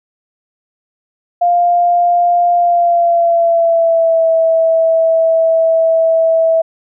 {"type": "tone with pitch glide", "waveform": "sine", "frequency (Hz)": [700, 653.1], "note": ["F5", "E5"], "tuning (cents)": [4, -16], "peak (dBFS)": -8, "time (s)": [1.41, 6.62], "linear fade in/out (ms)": 10, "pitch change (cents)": -120, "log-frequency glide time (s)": [2.54, 4.28], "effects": []}